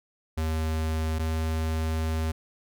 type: tone pair in turn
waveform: square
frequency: 79.4 / 79.86 Hz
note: D#2 / D#2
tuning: +36 / +46 cents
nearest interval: unison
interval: 10 cents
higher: second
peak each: -26 dBFS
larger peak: neither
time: 0.37-1.19 / 1.19-2.32 s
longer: second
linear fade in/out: 10 ms
effects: none